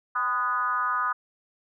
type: tone with frequency modulation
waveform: sine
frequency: 1239 Hz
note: D#6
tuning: 8 cents flat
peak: -23 dBFS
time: 0.15-1.13 s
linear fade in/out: 10 ms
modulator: 231 Hz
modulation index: 1
effects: none